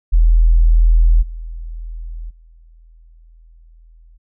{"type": "tone with level steps", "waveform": "sine", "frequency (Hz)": 41, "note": "E1", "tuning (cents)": -9, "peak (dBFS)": [-7, -25, -42], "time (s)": [0.12, 4.18], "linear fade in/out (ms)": 20, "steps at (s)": [1.21, 2.29], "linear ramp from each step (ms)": 20, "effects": []}